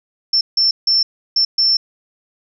sine tone bursts at uneven times, 5370 Hz, E8, 31 cents sharp, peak -11 dBFS, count 5, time 0.33-0.41 / 0.57-0.71 / 0.87-1.03 / 1.36-1.45 / 1.58-1.77 s, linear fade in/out 5 ms, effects none

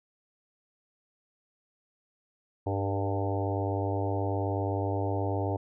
harmonic tone with a mistuned harmonic, 99 Hz, G2, 18 cents sharp, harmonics 1 / 3 / 4 / 5 / 6 / 7 / 8 / 9, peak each -30 / -35 / -36 / -37 / -38 / -38 / -39 / -40 dBFS, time 2.66-5.57 s, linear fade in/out 10 ms, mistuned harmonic 5, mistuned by -39 cents, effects none

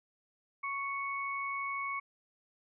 sine tone pair together, 1108.5 / 2217 Hz, C#6 / C#7, 0 / 0 cents, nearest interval octave, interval 1200 cents, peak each -36 / -37 dBFS, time 0.63-2 s, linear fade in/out 10 ms, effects none

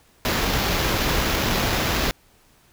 pink noise with sample-and-hold, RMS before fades -22 dBFS, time 0.25-2.11 s, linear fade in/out 0 ms, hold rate 8820 Hz, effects pink hiss -57 dBFS RMS until 2.72 s

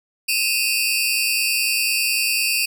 sawtooth tone cluster, 2504 / 2634 / 2744 / 4628 Hz, D#7 / E7 / F7 / D8, +10 / -2 / -31 / -26 cents, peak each -20 / -23 / -23 / -19 dBFS, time 0.28-2.66 s, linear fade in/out 10 ms, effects none

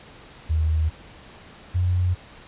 sine tone pair in turn, 78.8 / 89.87 Hz, D#2 / F#2, +23 / -50 cents, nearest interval major second, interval 227 cents, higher second, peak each -18 dBFS, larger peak neither, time 0.49-0.9 / 1.74-2.15 s, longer neither, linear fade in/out 20 ms, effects pink hiss -46 dBFS RMS until 2.47 s + resampled to 8000 Hz

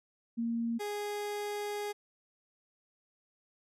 sine / 30% pulse tone pair in turn, 232 / 413.4 Hz, A#3 / G#4, -8 / -8 cents, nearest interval minor seventh, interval 1000 cents, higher second, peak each -30 / -32 dBFS, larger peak first, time 0.37-0.79 / 0.79-1.93 s, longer second, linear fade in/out 20 ms, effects resampled to 32000 Hz

